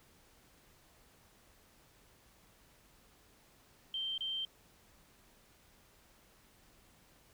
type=tone with dropouts; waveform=sine; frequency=3136 Hz; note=G7; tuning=in tune; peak=-35 dBFS; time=3.94-4.45 s; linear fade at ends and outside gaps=2 ms; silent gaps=4.179-4.207 s; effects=pink hiss -65 dBFS RMS until 7.33 s